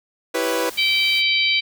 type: chord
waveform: sawtooth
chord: C# half-diminished seventh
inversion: first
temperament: equal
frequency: 329.6 / 392 / 493.9 / 554.4 Hz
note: E4 / G4 / B4 / C#5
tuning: 0 / 0 / 0 / 0 cents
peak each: -22 / -24 / -18 / -24 dBFS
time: 0.34-0.7 s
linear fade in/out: 10 ms
type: noise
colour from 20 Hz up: white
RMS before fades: -37 dBFS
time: 0.4-1.23 s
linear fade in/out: 50 ms
type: harmonic tone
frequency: 774 Hz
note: G5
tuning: 22 cents flat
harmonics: 3 / 4 / 5 / 6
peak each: -19 / -21 / -23 / -25 dBFS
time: 0.77-1.61 s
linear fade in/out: 20 ms
effects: none

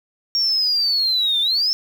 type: linear two-way sweep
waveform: sine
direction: down then up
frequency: 5570 to 3520 to 5380 Hz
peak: -15 dBFS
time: 0.35-1.73 s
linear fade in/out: 0 ms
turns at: 1.41 s
effects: tanh soft clip ceiling -12 dBFS + 7-bit

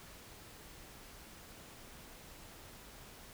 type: silence
effects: pink hiss -54 dBFS RMS until 3.33 s

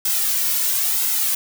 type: noise with flanger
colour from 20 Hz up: blue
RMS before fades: -20 dBFS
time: 0.05-1.35 s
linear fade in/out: 5 ms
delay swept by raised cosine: 1.7 to 2.52 ms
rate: 1 Hz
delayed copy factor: -0.7
effects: none

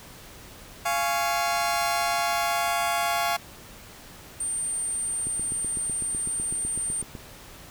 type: chord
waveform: sawtooth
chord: Db major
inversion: first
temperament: just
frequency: 693 / 831.5 / 1108.7 Hz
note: F5 / Ab5 / Db6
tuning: -14 / +2 / 0 cents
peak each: -22 / -25 / -26 dBFS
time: 0.85-3.37 s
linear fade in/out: 10 ms
type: tone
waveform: sine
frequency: 8870 Hz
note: C#9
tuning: in tune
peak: -26 dBFS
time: 4.4-7.02 s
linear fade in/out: 5 ms
type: click train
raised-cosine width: 3 ms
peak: -24 dBFS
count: 16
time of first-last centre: 5.27-7.152 s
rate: 7.97 Hz
effects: pink hiss -46 dBFS RMS until 7.7 s

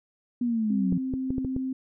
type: linear sweep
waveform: sine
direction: down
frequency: 246.9 to 174.61 Hz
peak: -23 dBFS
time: 0.41-0.98 s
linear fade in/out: 5 ms
type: tone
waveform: sine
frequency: 261.6 Hz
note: C4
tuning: in tune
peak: -27 dBFS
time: 0.7-1.73 s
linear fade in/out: 5 ms
type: clicks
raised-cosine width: 3 ms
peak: -18 dBFS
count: 6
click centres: 0.925 / 1.138 / 1.305 / 1.382 / 1.448 / 1.564 s
effects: none

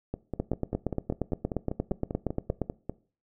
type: two click trains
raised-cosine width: 2 ms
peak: -18 / -14 dBFS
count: 15 / 20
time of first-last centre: 0.14-2.896 / 0.4-2.617 s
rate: 5.08 / 8.57 Hz
effects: noise-tail reverb RT60 0.4 s tail -20 dB re dry

